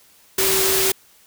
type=tone in noise; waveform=sine; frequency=384.1 Hz; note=G4; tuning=35 cents flat; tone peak=-22 dBFS; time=0.38-0.92 s; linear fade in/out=5 ms; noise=white; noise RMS=-19 dBFS; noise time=0.38-0.92 s; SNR=-6 dB; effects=white hiss -53 dBFS RMS until 1.26 s